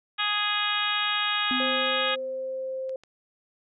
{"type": "harmonic tone", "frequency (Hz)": 415.3, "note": "G#4", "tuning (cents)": 0, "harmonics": [2, 3, 4, 5, 6, 7, 8, 9], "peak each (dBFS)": [-36, -30, -31, -36, -32, -33, -31, -32], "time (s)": [0.18, 2.16], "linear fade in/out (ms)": 20}
{"type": "tone with exponential decay", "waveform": "triangle", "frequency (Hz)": 255, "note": "C4", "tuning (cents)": -44, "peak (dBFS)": -25, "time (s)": [1.51, 2.8], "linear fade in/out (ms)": 1, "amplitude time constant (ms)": 280}
{"type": "tone", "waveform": "sine", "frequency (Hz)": 525, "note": "C5", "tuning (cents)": 6, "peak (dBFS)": -29, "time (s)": [1.6, 2.96], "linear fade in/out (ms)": 2}
{"type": "clicks", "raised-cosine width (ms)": 0.2, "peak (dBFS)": -34, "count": 4, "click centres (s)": [1.864, 2.086, 2.894, 3.036]}
{"effects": []}